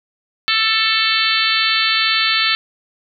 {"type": "harmonic tone", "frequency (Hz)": 442.2, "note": "A4", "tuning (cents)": 9, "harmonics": [3, 4, 5, 6, 7, 8, 9, 10], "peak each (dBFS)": [-22, -22, -22, -22, -22, -22, -22, -22], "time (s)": [0.48, 2.55], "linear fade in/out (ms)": 0, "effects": []}